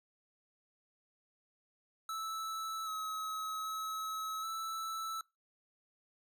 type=tone with pitch steps; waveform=square; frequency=1312 / 1282 / 1289 / 1317 Hz; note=E6 / E6 / E6 / E6; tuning=-9 / -49 / -39 / -2 cents; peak=-38 dBFS; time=2.09-5.21 s; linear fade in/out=2 ms; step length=780 ms; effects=noise-tail reverb RT60 0.2 s tail -21 dB re dry